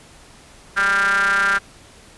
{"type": "ring-modulated tone", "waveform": "square", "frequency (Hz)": 100.4, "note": "G2", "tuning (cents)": 42, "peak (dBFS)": -13, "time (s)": [0.76, 1.59], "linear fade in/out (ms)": 20, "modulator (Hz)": 1490, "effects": ["pink hiss -46 dBFS RMS until 2.17 s", "resampled to 24000 Hz"]}